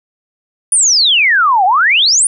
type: exponential two-way sweep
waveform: sine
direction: down then up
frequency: 9956 to 713 to 9956 Hz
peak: -7 dBFS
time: 0.72-2.27 s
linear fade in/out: 2 ms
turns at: 1.65 s
effects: none